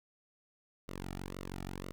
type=tone with flanger; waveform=sawtooth; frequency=46.25 Hz; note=F#1; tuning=in tune; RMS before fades=-43 dBFS; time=0.88-1.92 s; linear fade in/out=0 ms; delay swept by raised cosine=1.2 to 1.95 ms; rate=2 Hz; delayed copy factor=-0.9; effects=none